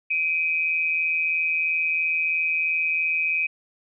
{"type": "tone pair together", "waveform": "sine", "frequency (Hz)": [2349, 2512], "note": ["D7", "D#7"], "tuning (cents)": [0, 16], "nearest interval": "minor second", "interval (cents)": 116, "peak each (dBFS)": [-26, -22], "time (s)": [0.1, 3.47], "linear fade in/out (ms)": 10, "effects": []}